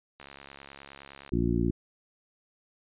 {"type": "click train", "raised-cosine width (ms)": 0.3, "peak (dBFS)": -29, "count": 77, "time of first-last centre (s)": [0.2, 1.292], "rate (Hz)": 69.6}
{"type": "harmonic tone", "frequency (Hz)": 58, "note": "A#1", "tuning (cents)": -8, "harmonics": [1, 2, 3, 4, 5, 6], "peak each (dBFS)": [-31, -31, -31, -31, -31, -31], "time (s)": [1.32, 1.71], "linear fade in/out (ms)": 5}
{"effects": ["resampled to 8000 Hz"]}